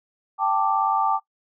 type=chord; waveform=sine; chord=G suspended second; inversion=none; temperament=just; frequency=784 / 882 / 1176 Hz; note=G5 / A5 / D6; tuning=0 / +4 / +2 cents; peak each=-23 dBFS; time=0.38-1.2 s; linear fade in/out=50 ms; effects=noise-tail reverb RT60 0.1 s tail -18 dB re dry